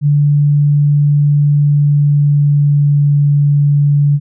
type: tone with pitch glide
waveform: sine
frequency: 145.7 to 144.36 Hz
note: D3 to D3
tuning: -13 to -29 cents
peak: -7 dBFS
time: 0.01-4.2 s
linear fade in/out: 50 ms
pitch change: -16 cents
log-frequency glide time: 1.54-3.17 s
effects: none

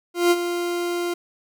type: tone with ADSR envelope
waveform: 40% pulse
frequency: 348.8 Hz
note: F4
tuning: 2 cents flat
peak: -12 dBFS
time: 0.14-1.14 s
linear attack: 170 ms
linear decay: 41 ms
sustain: -10 dB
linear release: 7 ms
effects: none

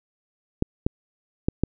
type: clicks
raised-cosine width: 3 ms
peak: -7 dBFS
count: 4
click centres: 0.624 / 0.865 / 1.485 / 1.636 s
effects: none

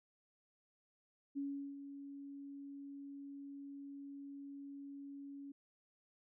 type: tone with ADSR envelope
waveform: sine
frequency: 280 Hz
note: C#4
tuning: 18 cents sharp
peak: -37 dBFS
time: 1.35-5.52 s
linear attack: 25 ms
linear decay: 380 ms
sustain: -10 dB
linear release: 6 ms
effects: none

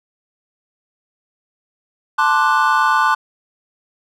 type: chord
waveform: triangle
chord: D dominant seventh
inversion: second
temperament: equal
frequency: 880 / 1046.5 / 1174.7 / 1480 Hz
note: A5 / C6 / D6 / F#6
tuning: 0 / 0 / 0 / 0 cents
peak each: -16 dBFS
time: 2.18-3.15 s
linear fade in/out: 10 ms
effects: none

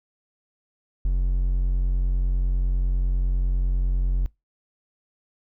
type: tone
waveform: triangle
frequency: 45 Hz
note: F#1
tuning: 47 cents flat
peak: -17 dBFS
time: 1.05-4.26 s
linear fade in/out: 0 ms
effects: noise-tail reverb RT60 0.2 s tail -23 dB re dry

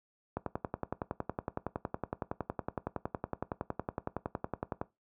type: click train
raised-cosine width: 1 ms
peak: -19 dBFS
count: 49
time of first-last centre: 0.37-4.814 s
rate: 10.8 Hz
effects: noise-tail reverb RT60 0.2 s tail -18 dB re dry + high-pass 60 Hz 12 dB/octave

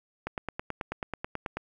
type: click train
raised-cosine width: 0.5 ms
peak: -17 dBFS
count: 13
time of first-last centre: 0.27-1.57 s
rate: 9.23 Hz
effects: 9-bit

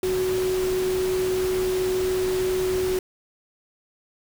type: tone in noise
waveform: sine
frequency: 371.3 Hz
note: F#4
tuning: 6 cents sharp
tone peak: -21 dBFS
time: 0.03-2.99 s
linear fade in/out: 2 ms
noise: pink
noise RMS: -33 dBFS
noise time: 0.03-2.99 s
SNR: +9 dB
effects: none

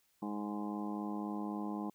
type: harmonic tone with a mistuned harmonic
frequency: 103.83 Hz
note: G#2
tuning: in tune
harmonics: 2 / 3 / 4 / 5 / 6 / 7 / 8 / 9 / 10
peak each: -39 / -41 / -50 / -53 / -55 / -50 / -47 / -56 / -49 dBFS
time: 0.22-1.9 s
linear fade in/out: 5 ms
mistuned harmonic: 9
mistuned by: +36 cents
effects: white hiss -74 dBFS RMS until 1.94 s

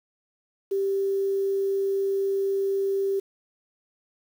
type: tone with quantisation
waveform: sine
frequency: 392 Hz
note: G4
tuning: in tune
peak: -22 dBFS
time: 0.71-3.2 s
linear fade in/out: 10 ms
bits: 8
effects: none

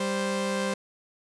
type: tone pair together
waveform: sawtooth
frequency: 196.54 / 523.3 Hz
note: G3 / C5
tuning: +5 / 0 cents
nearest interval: octave + perfect fourth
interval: 1695 cents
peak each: -25 dBFS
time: 0-0.74 s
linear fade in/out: 5 ms
effects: resampled to 24000 Hz

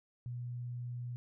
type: tone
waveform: sine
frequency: 121.9 Hz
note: B2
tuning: 22 cents flat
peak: -38 dBFS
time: 0.26-1.16 s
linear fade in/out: 0 ms
effects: none

